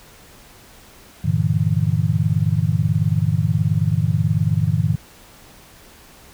sine chord, E half-diminished seventh, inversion first, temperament equal with one note detuned, 98 / 116.54 / 146.83 / 165.39 Hz, G2 / Bb2 / D3 / E3, 0 / 0 / 0 / +6 cents, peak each -21 dBFS, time 1.24-4.96 s, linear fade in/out 10 ms, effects pink hiss -46 dBFS RMS until 6.33 s

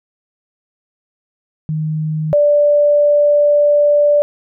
sine tone pair in turn, 155.56 / 585.8 Hz, D#3 / D5, 0 / -5 cents, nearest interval octave + major seventh, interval 2295 cents, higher second, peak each -16 / -8 dBFS, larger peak second, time 1.69-2.33 / 2.33-4.22 s, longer second, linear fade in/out 0 ms, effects none

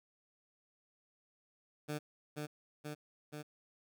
15% pulse tone with echo, 150 Hz, D3, 37 cents sharp, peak -31 dBFS, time 1.88-1.99 s, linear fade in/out 20 ms, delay 480 ms, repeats 3, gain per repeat -2 dB, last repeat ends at 3.43 s, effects none

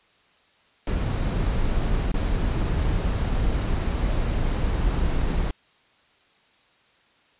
brown noise with dropouts, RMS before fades -23 dBFS, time 0.87-5.51 s, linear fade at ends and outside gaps 2 ms, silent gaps 2.117-2.141 s, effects white hiss -60 dBFS RMS until 7.39 s + resampled to 8000 Hz

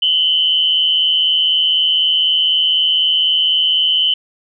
sine tone with amplitude modulation, 3028 Hz, F#7, 39 cents sharp, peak -8 dBFS, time 0.02-4.14 s, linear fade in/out 5 ms, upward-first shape sine, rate 160 Hz, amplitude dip 70%, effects none

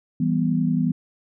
sine chord, E minor, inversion none, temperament equal, 164.81 / 196 / 246.9 Hz, E3 / G3 / B3, 0 / 0 / 0 cents, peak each -22 / -25 / -22 dBFS, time 0.2-0.92 s, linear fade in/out 5 ms, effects none

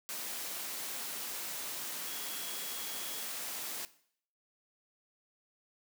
sine tone in noise, 3322 Hz, G#7, in tune, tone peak -48 dBFS, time 2.07-3.23 s, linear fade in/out 0 ms, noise white, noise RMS -40 dBFS, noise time 0.09-3.85 s, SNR -11 dB, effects noise-tail reverb RT60 0.6 s tail -17 dB re dry + high-pass 200 Hz 12 dB/octave

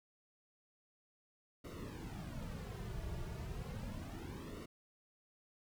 brown noise with flanger, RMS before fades -45 dBFS, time 1.64-4.66 s, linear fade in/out 10 ms, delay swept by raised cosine 1.2 to 3.9 ms, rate 0.33 Hz, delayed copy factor -0.8, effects none

